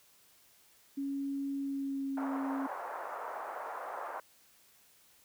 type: tone with pitch glide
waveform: sine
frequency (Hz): 277.2 to 272.3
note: C#4 to C#4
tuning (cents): 0 to -31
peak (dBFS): -33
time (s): 0.97-2.67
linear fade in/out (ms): 10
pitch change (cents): -31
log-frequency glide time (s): 1.58-2.15
type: band-pass noise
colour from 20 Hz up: pink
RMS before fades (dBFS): -41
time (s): 2.17-4.2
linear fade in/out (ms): 2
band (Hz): 610 to 1300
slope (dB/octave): 24
effects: white hiss -64 dBFS RMS until 5.24 s